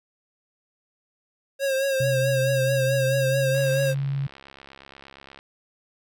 square tone with vibrato, 540 Hz, C#5, 45 cents flat, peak -22 dBFS, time 1.59-3.95 s, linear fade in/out 50 ms, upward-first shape triangle, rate 4.6 Hz, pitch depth 50 cents each way
sine tone with pitch glide, 129.7 to 138.21 Hz, C3 to C#3, -15 to -5 cents, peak -23 dBFS, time 2-4.27 s, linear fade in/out 5 ms, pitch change +110 cents, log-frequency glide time 3.02-3.89 s
click train, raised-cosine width 0.3 ms, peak -28 dBFS, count 127, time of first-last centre 3.55-5.389 s, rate 68.5 Hz
effects none

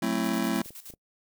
square chord, F# half-diminished seventh, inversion none, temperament just, 185 / 222 / 266.4 / 333 Hz, F#3 / A3 / C4 / E4, 0 / +16 / +31 / +18 cents, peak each -33 / -30 / -32 / -32 dBFS, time 0.02-0.62 s, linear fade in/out 5 ms
blue noise with tremolo, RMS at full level -43 dBFS, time 0.23-0.95 s, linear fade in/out 20 ms, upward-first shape square, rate 9.6 Hz, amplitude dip 75%
clicks, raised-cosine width 2 ms, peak -35 dBFS, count 5, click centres 0.562 / 0.66 / 0.706 / 0.901 / 0.938 s
effects noise-tail reverb RT60 0.1 s tail -25 dB re dry

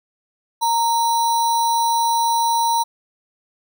sine tone with sample-and-hold, 926 Hz, A#5, 12 cents flat, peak -15 dBFS, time 0.61-2.84 s, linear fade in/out 20 ms, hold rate 4900 Hz, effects none

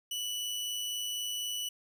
sawtooth tone with amplitude modulation, 2960 Hz, F#7, in tune, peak -29 dBFS, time 0.11-1.69 s, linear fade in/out 5 ms, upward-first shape sine, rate 104 Hz, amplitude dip 30%, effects none

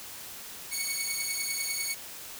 10% pulse beating tone pair, 2217 / 2227 Hz, C#7 / C#7, 0 / +7 cents, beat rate 10 Hz, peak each -24 dBFS, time 0.71-1.95 s, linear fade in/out 20 ms, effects white hiss -43 dBFS RMS until 2.39 s

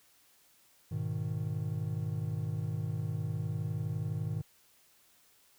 triangle chord, G# minor, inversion none, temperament equal, 103.83 / 123.47 / 155.56 Hz, G#2 / B2 / D#3, 0 / 0 / 0 cents, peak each -34 / -36 / -34 dBFS, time 0.91-4.42 s, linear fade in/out 10 ms, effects white hiss -65 dBFS RMS until 5.58 s

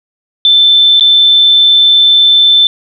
sine tone with dropouts, 3536 Hz, A7, 8 cents sharp, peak -3 dBFS, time 0.45-2.67 s, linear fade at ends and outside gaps 1 ms, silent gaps 0.997-1.008 s, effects none

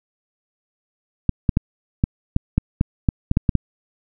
clicks, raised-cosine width 5 ms, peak -3 dBFS, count 12, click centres 1.293 / 1.492 / 1.571 / 2.039 / 2.364 / 2.58 / 2.811 / 3.088 / 3.314 / 3.371 / 3.492 / 3.553 s, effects none

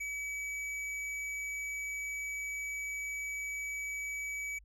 sine tone with hard clipping, 2283 Hz, D7, 50 cents flat, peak -37 dBFS, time 0-4.59 s, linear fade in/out 10 ms, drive 17 dB, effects added 50 Hz sine -56 dBFS peak until 4.64 s + low-pass 11000 Hz 12 dB/octave

